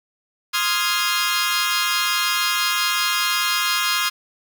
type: chord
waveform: 15% pulse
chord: F minor seventh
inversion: second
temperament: equal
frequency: 1046.5 / 1244.5 / 1396.9 / 1661.2 Hz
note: C6 / Eb6 / F6 / Ab6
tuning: 0 / 0 / 0 / 0 cents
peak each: -18 dBFS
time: 0.53-4.1 s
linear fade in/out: 20 ms
effects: none